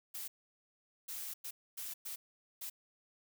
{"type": "noise bursts at uneven times", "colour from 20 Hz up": "blue", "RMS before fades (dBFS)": -43, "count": 6, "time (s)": [[0.14, 0.28], [1.08, 1.34], [1.44, 1.51], [1.77, 1.94], [2.05, 2.16], [2.61, 2.7]], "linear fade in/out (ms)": 10, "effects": []}